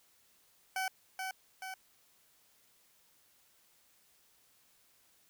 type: tone with echo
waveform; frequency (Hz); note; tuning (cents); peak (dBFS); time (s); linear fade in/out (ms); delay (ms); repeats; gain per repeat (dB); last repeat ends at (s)
20% pulse; 758; F#5; +42; -28; 0.76-0.88; 2; 430; 2; -4; 1.74
effects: white hiss -68 dBFS RMS until 5.29 s